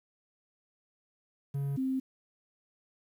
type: tone pair in turn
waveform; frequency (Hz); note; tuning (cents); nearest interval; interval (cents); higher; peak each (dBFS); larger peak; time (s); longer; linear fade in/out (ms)
triangle / sine; 139.7 / 263; C#3 / C4; +14 / +9; major seventh; 1095; second; -28; neither; 1.54-1.77 / 1.77-2; neither; 10
effects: 10-bit